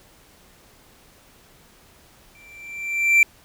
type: tone with exponential growth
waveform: triangle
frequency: 2349 Hz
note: D7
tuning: in tune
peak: -8 dBFS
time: 2.35-3.23 s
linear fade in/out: 2 ms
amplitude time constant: 190 ms
effects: pink hiss -53 dBFS RMS until 3.44 s